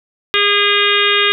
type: harmonic tone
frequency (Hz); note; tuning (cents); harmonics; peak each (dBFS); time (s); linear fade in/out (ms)
408.2; G#4; -30; 1 / 3 / 4 / 5 / 6 / 7 / 8 / 9; -19 / -19 / -19 / -19 / -19 / -19 / -19 / -19; 0.34-1.32; 0
effects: none